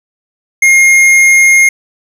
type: tone with hard clipping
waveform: triangle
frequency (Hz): 2136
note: C7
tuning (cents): +35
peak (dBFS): -5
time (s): 0.62-1.69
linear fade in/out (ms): 5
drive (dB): 14
effects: none